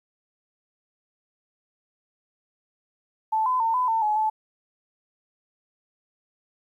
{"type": "tone with pitch steps", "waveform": "sine", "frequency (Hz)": [877, 1014, 905, 1005, 899, 848, 868], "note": ["A5", "B5", "A5", "B5", "A5", "G#5", "A5"], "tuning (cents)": [-6, 45, 48, 30, 37, 36, -24], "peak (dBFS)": -20, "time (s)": [3.32, 4.3], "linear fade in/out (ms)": 10, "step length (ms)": 140, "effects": ["10-bit"]}